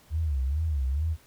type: tone with vibrato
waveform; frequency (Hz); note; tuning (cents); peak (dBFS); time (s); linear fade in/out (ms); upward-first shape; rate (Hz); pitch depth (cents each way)
sine; 72.6; D2; -19; -24; 0.1-1.17; 50; sine; 2.3; 200
effects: pink hiss -58 dBFS RMS until 1.26 s